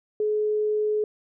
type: tone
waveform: sine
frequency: 424.7 Hz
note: G#4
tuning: 39 cents sharp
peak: -21 dBFS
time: 0.2-1.04 s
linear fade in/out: 2 ms
effects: none